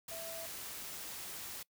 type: tone in noise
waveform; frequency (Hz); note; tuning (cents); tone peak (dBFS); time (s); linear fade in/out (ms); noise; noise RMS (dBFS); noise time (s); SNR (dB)
sine; 659.3; E5; 0; -45; 0.11-0.46; 5; white; -45; 0.08-1.63; -3
effects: noise-tail reverb RT60 0.1 s tail -23 dB re dry